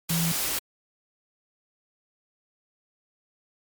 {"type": "tone in noise", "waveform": "sine", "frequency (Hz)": 166.4, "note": "E3", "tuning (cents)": 17, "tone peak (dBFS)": -24, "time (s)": [0.1, 0.32], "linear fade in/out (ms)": 5, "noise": "white", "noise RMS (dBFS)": -28, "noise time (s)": [0.09, 0.59], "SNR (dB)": 1, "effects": ["MP3 96 kbps"]}